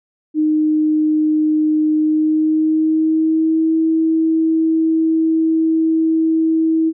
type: tone with pitch glide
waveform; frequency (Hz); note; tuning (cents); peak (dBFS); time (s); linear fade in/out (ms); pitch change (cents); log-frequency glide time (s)
sine; 308 to 322; D#4 to E4; -17 to -41; -12; 0.34-6.93; 50; +76; 1.96-3.74
effects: none